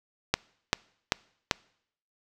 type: click train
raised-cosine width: 0.2 ms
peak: -4 dBFS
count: 4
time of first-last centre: 0.34-1.512 s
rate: 2.56 Hz
effects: noise-tail reverb RT60 0.7 s tail -25 dB re dry